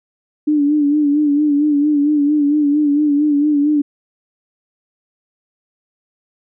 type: tone with vibrato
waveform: sine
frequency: 293.7 Hz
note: D4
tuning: in tune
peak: -11 dBFS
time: 0.47-3.82 s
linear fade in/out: 10 ms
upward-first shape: sine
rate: 4.4 Hz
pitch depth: 55 cents each way
effects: none